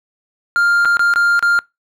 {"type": "tone with dropouts", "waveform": "triangle", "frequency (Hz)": 1400, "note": "F6", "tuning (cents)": 4, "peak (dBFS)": -9, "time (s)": [0.56, 1.59], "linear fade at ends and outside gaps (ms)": 0, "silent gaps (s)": [[0.849, 0.855], [0.97, 0.994], [1.138, 1.159], [1.393, 1.426]], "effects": ["noise-tail reverb RT60 0.2 s tail -24 dB re dry"]}